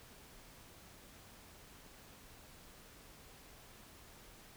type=silence; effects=pink hiss -58 dBFS RMS until 4.56 s